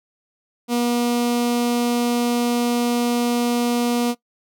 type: tone with notch filter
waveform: sawtooth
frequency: 240 Hz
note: B3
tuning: 49 cents flat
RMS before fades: -20 dBFS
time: 0.68-4.15 s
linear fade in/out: 50 ms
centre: 1700 Hz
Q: 1.6
effects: noise-tail reverb RT60 0.1 s tail -19 dB re dry